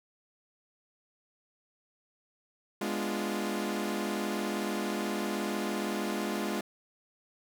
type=chord; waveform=sawtooth; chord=G# diminished seventh; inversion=none; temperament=equal; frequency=207.7 / 246.9 / 293.7 / 349.2 Hz; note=G#3 / B3 / D4 / F4; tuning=0 / 0 / 0 / 0 cents; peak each=-30 / -35 / -35 / -32 dBFS; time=2.81-6.61 s; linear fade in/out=5 ms; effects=none